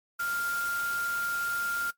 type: tone in noise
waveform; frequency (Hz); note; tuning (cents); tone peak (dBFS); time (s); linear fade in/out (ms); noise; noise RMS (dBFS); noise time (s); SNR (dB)
sine; 1396.9; F6; 0; -28; 0.19-1.91; 10; white; -40; 0.19-1.91; +9
effects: noise-tail reverb RT60 0.1 s tail -17 dB re dry + MP3 96 kbps